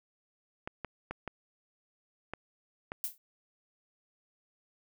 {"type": "clicks", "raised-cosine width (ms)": 0.5, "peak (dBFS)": -22, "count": 6, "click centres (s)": [0.675, 0.847, 1.11, 1.277, 2.336, 2.919]}
{"type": "noise with exponential decay", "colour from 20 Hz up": "violet", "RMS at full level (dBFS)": -30, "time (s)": [3.04, 3.18], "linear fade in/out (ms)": 1, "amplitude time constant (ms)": 29}
{"effects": []}